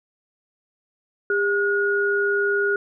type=tone pair together; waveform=sine; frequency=403.1 / 1444 Hz; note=G4 / F#6; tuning=+48 / -43 cents; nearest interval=octave + minor seventh; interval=2209 cents; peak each=-21 dBFS; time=1.3-2.76 s; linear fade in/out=2 ms; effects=none